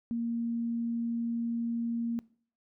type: tone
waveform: sine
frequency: 233.1 Hz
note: A#3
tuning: in tune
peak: -29 dBFS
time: 0.11-2.19 s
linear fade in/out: 0 ms
effects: noise-tail reverb RT60 0.5 s tail -22 dB re dry